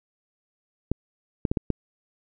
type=clicks; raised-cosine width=3 ms; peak=-10 dBFS; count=5; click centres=0.916 / 1.452 / 1.515 / 1.572 / 1.703 s; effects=none